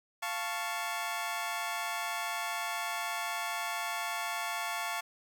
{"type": "chord", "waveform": "20% pulse", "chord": "F augmented", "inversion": "none", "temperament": "equal with one note detuned", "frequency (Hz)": [696, 880, 1108.7], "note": ["F5", "A5", "C#6"], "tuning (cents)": [-6, 0, 0], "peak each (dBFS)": -33, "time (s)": [0.22, 5.01], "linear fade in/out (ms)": 10, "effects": []}